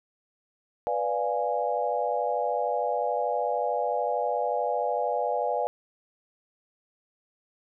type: chord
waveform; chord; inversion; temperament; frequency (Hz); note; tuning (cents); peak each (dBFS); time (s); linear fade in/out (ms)
sine; B diminished seventh; none; equal; 493.9 / 587.3 / 698.5 / 830.6; B4 / D5 / F5 / Ab5; 0 / 0 / 0 / 0; -30; 0.87-5.67; 0
effects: none